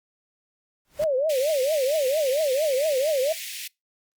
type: noise with exponential growth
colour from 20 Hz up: pink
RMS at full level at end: -35 dBFS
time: 0.85-1.04 s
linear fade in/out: 0 ms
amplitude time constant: 40 ms
type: tone with vibrato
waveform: sine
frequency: 570 Hz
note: C#5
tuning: 48 cents sharp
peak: -20 dBFS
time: 0.99-3.33 s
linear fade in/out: 10 ms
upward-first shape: triangle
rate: 4.4 Hz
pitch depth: 240 cents each way
type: high-pass noise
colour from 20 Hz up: pink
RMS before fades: -35 dBFS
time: 1.29-3.68 s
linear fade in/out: 10 ms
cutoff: 2000 Hz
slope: 48 dB/octave
effects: noise-tail reverb RT60 0.2 s tail -24 dB re dry + Opus 48 kbps